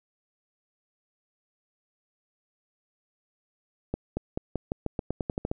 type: accelerating click train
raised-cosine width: 2 ms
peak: -15 dBFS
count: 13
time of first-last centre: 3.94-5.514 s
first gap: 230 ms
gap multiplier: 0.89
effects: none